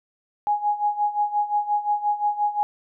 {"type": "tone with tremolo", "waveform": "sine", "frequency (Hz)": 830.6, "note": "G#5", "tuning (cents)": 0, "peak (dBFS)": -17, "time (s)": [0.47, 2.63], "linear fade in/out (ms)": 0, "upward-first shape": "sine", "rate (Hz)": 5.7, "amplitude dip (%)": 80, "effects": []}